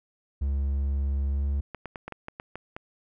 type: tone with pitch glide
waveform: triangle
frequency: 69.3 to 70.27 Hz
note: C#2 to C#2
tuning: 0 to +24 cents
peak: -22 dBFS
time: 0.41-1.61 s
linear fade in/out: 10 ms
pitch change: +24 cents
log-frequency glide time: 1.3-1.46 s
type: clicks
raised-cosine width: 0.5 ms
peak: -21 dBFS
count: 9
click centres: 1.747 / 1.857 / 1.958 / 2.08 / 2.123 / 2.284 / 2.399 / 2.556 / 2.765 s
effects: none